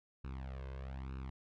sawtooth tone with flanger, 66.1 Hz, C2, 18 cents sharp, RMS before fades -44 dBFS, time 0.24-1.3 s, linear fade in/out 5 ms, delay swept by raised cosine 0.75 to 1.95 ms, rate 1.1 Hz, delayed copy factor +0.9, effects low-pass 3000 Hz 12 dB/octave

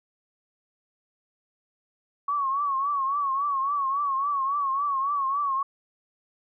sine tone with vibrato, 1114 Hz, C#6, 8 cents sharp, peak -23 dBFS, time 2.28-5.63 s, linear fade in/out 5 ms, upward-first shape triangle, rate 3.6 Hz, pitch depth 100 cents each way, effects none

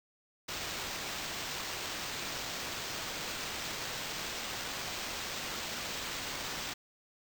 white noise with sample-and-hold, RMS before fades -39 dBFS, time 0.48-6.74 s, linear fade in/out 10 ms, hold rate 11025 Hz, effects none

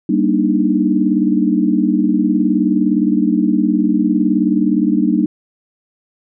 sine chord, Eb major seventh, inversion first, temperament just, 194.45 / 233.3 / 291.7 / 311.1 Hz, G3 / Bb3 / D4 / Eb4, -14 / +2 / -12 / 0 cents, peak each -17 dBFS, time 0.09-5.26 s, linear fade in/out 5 ms, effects none

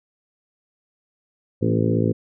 harmonic tone with a mistuned harmonic, 55.6 Hz, A1, 19 cents sharp, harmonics 2 / 3 / 4 / 5 / 6 / 7 / 8 / 9, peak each -22 / -24 / -25 / -26 / -27 / -27 / -28 / -29 dBFS, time 1.61-2.13 s, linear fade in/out 20 ms, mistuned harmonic 4, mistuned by +36 cents, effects none

